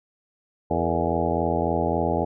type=harmonic tone with a mistuned harmonic; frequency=83.6 Hz; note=E2; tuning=25 cents sharp; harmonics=1 / 2 / 3 / 4 / 5 / 6 / 7 / 8 / 9 / 10; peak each=-30 / -30 / -30 / -30 / -30 / -30 / -30 / -30 / -30 / -30 dBFS; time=0.7-2.25 s; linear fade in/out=10 ms; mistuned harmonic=6; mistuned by=-89 cents; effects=none